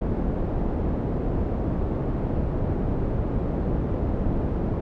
pink low-pass noise, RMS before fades -25 dBFS, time 0.01-4.81 s, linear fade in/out 10 ms, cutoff 490 Hz, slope 12 dB/octave, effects none

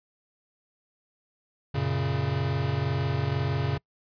square chord, F# major, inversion none, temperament equal, 92.5 / 116.54 / 138.59 Hz, F#2 / A#2 / C#3, 0 / 0 / 0 cents, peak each -32 / -32 / -28 dBFS, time 1.74-3.78 s, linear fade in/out 10 ms, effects noise-tail reverb RT60 0.1 s tail -26 dB re dry + resampled to 11025 Hz

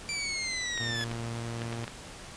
20% pulse linear sweep, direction down, 2353 to 1700 Hz, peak -26 dBFS, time 0.09-1.04 s, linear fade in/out 0 ms
clicks, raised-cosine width 0.3 ms, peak -21 dBFS, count 7, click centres 0.777 / 1.012 / 1.115 / 1.619 / 1.727 / 1.841 / 1.879 s
sawtooth tone, 116.3 Hz, A#2, 4 cents flat, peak -30 dBFS, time 0.79-1.86 s, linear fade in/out 20 ms
effects pink hiss -45 dBFS RMS until 2.36 s + resampled to 22050 Hz

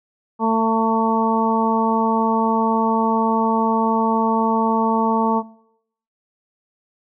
harmonic tone, 224.1 Hz, A3, 32 cents sharp, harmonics 1 / 2 / 3 / 4 / 5, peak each -19 / -23 / -28 / -19 / -24 dBFS, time 0.39-5.43 s, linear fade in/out 50 ms, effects noise-tail reverb RT60 0.7 s tail -20 dB re dry

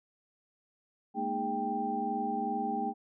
sine tone cluster, 212.5 / 235 / 305.7 / 409.6 / 787 Hz, G#3 / A#3 / D#4 / G#4 / G5, +40 / +14 / -30 / -24 / +7 cents, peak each -39 / -37 / -40 / -40 / -32 dBFS, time 1.14-2.94 s, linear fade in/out 50 ms, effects none

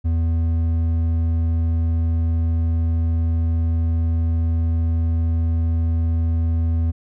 triangle tone with hard clipping, 82.41 Hz, E2, in tune, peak -18 dBFS, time 0.04-6.92 s, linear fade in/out 20 ms, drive 9 dB, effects none

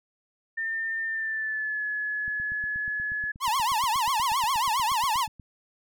sine tone with pitch glide, 1804 to 1702.7 Hz, A6 to G#6, +43 to +43 cents, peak -27 dBFS, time 0.57-3.32 s, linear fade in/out 10 ms, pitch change -100 cents, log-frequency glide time 1.07-1.84 s
click train, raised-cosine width 5 ms, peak -33 dBFS, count 27, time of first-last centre 2.28-5.398 s, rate 8.34 Hz
45% pulse tone with vibrato, 974 Hz, B5, 24 cents flat, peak -23 dBFS, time 3.4-5.28 s, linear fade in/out 50 ms, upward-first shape triangle, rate 7.4 Hz, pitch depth 270 cents each way
effects none

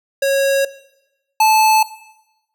square tone pair in turn, 549 / 871.5 Hz, C#5 / A5, -17 / -17 cents, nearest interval minor sixth, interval 800 cents, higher second, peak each -14 / -10 dBFS, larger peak second, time 0.22-0.65 / 1.4-1.83 s, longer neither, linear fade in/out 5 ms, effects noise-tail reverb RT60 0.9 s tail -17 dB re dry

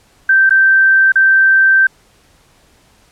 sine tone with dropouts, 1560 Hz, G6, 9 cents flat, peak -6 dBFS, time 0.29-1.87 s, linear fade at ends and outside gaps 5 ms, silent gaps 0.495-0.506 / 1.121-1.156 s, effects pink hiss -51 dBFS RMS until 3.11 s + low-pass 11000 Hz 12 dB/octave

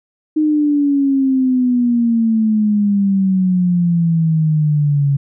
sine exponential sweep, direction down, 310.1 to 138.9 Hz, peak -11 dBFS, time 0.36-5.17 s, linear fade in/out 10 ms, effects none

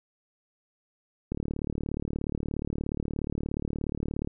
click train, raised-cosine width 3 ms, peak -18 dBFS, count 110, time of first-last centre 1.32-4.274 s, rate 36.9 Hz, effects none

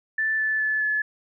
sine tone with pitch steps, 1760 / 1745.8 / 1731.8 / 1717.8 Hz, A6 / A6 / A6 / A6, 0 / -14 / -28 / -42 cents, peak -21 dBFS, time 0.18-1.02 s, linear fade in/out 5 ms, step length 210 ms, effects none

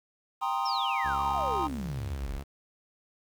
triangle chord, C minor seventh, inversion second, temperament equal with one note detuned, 788.5 / 932.3 / 1046.5 / 1244.5 Hz, G5 / Bb5 / C6 / Eb6, +10 / 0 / 0 / 0 cents, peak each -30 / -31 / -31 / -32 dBFS, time 0.41-1.68 s, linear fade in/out 20 ms
sine exponential sweep, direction down, 5600 to 37.76 Hz, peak -33 dBFS, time 0.65-2.39 s, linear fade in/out 10 ms
sawtooth tone with pitch glide, 69.5 to 68.82 Hz, C#2 to C#2, +5 to -12 cents, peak -33 dBFS, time 1.04-2.44 s, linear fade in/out 20 ms, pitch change -17 cents, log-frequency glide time 1.14-1.68 s
effects 9-bit

